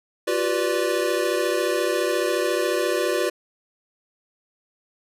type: chord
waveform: square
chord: G dominant seventh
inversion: third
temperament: equal with one note detuned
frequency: 349.2 / 383.5 / 493.9 / 587.3 Hz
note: F4 / G4 / B4 / D5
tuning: 0 / -38 / 0 / 0 cents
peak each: -27 dBFS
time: 0.27-3.3 s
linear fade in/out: 10 ms
effects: resampled to 32000 Hz